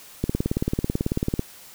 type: click train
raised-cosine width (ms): 3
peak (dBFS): -9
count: 22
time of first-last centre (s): 0.24-1.394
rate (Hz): 18.2
effects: white hiss -46 dBFS RMS until 1.74 s